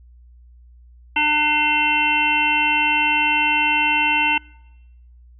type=harmonic tone with a mistuned harmonic; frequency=300 Hz; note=D4; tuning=37 cents sharp; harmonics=1 / 3 / 5 / 7 / 9 / 10; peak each=-29 / -21 / -27 / -24 / -18 / -29 dBFS; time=1.16-4.38 s; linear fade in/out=5 ms; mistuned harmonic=10; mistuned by=+34 cents; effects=noise-tail reverb RT60 1.0 s tail -26 dB re dry + added 60 Hz sine -44 dBFS peak until 5.39 s